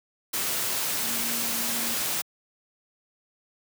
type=tone in noise; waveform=sine; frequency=233.1 Hz; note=A#3; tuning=in tune; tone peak=-38 dBFS; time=1.03-1.95 s; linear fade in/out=10 ms; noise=white; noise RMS=-28 dBFS; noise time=0.33-2.22 s; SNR=-13 dB; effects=high-pass 100 Hz 12 dB/octave